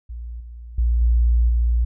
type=tone with level steps; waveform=sine; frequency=58.6 Hz; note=A#1; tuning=10 cents sharp; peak=-29 / -34 / -15 / -13 / -15 dBFS; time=0.09-1.85 s; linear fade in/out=10 ms; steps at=0.4 / 0.78 / 1.01 / 1.49 s; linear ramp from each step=5 ms; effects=none